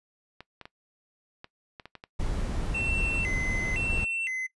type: clicks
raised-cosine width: 0.3 ms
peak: -26 dBFS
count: 8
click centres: 0.406 / 0.613 / 0.655 / 1.444 / 1.798 / 1.856 / 1.953 / 2.039 s
type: noise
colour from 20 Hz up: brown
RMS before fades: -30 dBFS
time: 2.19-4.05 s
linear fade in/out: 10 ms
type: tone with vibrato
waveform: triangle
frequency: 2349 Hz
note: D7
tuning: in tune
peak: -27 dBFS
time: 2.74-4.47 s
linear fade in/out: 10 ms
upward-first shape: square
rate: 0.98 Hz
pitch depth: 240 cents each way
effects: noise-tail reverb RT60 0.1 s tail -20 dB re dry + resampled to 24000 Hz